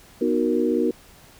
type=chord; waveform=sine; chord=B major seventh; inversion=none; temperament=equal; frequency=246.9 / 311.1 / 370 / 466.2 Hz; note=B3 / D#4 / F#4 / A#4; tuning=0 / 0 / 0 / 0 cents; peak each=-24 dBFS; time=0.21-0.91 s; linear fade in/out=5 ms; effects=pink hiss -50 dBFS RMS until 1.39 s